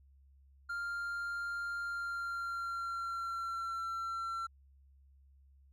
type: tone with pitch glide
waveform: triangle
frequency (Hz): 1396.9 to 1350.1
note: F6 to E6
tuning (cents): 0 to +41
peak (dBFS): -34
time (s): 0.69-4.47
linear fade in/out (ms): 10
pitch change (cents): -59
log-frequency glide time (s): 1.82-3.89
effects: added 68 Hz sine -60 dBFS peak until 5.72 s